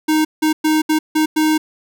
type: tone bursts at uneven times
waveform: square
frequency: 310.7 Hz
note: D#4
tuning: 2 cents flat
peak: -13 dBFS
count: 6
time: 0.08-0.25 / 0.42-0.53 / 0.64-0.82 / 0.89-0.99 / 1.15-1.26 / 1.36-1.58 s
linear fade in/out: 10 ms
effects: none